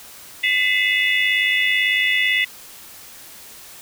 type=tone cluster; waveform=sine; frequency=2009 / 2107 / 2594 / 2881 / 3482 Hz; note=B6 / C7 / E7 / F#7 / A7; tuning=+29 / +12 / -28 / -47 / -19 cents; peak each=-18 / -24 / -24 / -25 / -26 dBFS; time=0.43-2.45 s; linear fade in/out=10 ms; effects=white hiss -41 dBFS RMS until 3.81 s